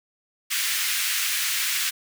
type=high-pass noise; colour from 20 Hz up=pink; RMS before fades=-25 dBFS; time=0.5-1.91 s; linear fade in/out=20 ms; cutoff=1700 Hz; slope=24 dB/octave; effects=none

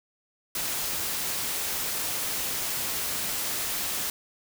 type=noise; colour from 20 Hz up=white; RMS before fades=-30 dBFS; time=0.55-4.1 s; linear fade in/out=2 ms; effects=none

